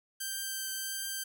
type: tone with vibrato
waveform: 5% pulse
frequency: 1566 Hz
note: G6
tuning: 2 cents flat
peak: -24 dBFS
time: 0.2-1.24 s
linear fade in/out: 10 ms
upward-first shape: triangle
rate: 1.5 Hz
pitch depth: 13 cents each way
effects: none